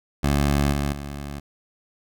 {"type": "tone with level steps", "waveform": "15% pulse", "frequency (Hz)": 71.2, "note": "C#2", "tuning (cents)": 47, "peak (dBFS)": [-12, -16, -25], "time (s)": [0.23, 1.4], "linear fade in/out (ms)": 10, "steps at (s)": [0.72, 0.92], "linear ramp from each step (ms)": 5, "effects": []}